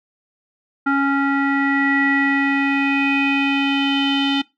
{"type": "tone with low-pass filter sweep", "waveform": "square", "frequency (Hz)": 277.2, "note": "C#4", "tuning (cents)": 0, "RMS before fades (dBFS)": -18, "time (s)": [0.86, 4.42], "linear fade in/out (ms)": 10, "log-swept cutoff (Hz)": [1500, 3300], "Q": 6.6, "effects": ["noise-tail reverb RT60 0.2 s tail -20 dB re dry"]}